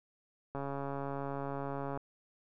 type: click train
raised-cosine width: 1 ms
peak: -25 dBFS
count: 199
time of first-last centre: 0.55-1.974 s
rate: 139 Hz
effects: none